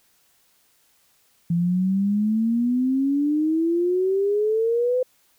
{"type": "exponential sweep", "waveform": "sine", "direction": "up", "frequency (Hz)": [167.7, 512], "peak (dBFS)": -18, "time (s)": [1.5, 5.03], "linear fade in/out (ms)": 5, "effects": ["white hiss -62 dBFS RMS until 5.38 s"]}